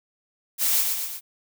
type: noise with echo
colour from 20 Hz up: blue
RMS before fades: -22 dBFS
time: 0.58-0.85 s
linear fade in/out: 50 ms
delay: 120 ms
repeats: 3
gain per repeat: -4 dB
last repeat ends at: 1.21 s
effects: none